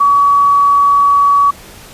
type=tone; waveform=sine; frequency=1134 Hz; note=C#6; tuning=39 cents sharp; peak=-6 dBFS; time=0-1.51 s; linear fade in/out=10 ms; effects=pink hiss -36 dBFS RMS until 1.93 s + resampled to 32000 Hz